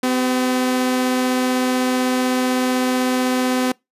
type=tone pair together; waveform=sawtooth; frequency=253.9 / 388.8 Hz; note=B3 / G4; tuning=+48 / -14 cents; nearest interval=perfect fifth; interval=738 cents; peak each=-13 / -25 dBFS; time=0.03-3.72 s; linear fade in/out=5 ms; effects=noise-tail reverb RT60 0.2 s tail -25 dB re dry + resampled to 32000 Hz